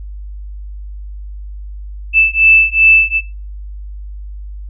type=beating tone pair; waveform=sine; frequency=2637 / 2639.6 Hz; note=E7 / E7; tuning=0 / +2 cents; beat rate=2.6 Hz; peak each=-10 dBFS; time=2.13-3.21 s; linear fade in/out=50 ms; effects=noise-tail reverb RT60 0.3 s tail -18 dB re dry + added 50 Hz sine -25 dBFS peak until 4.69 s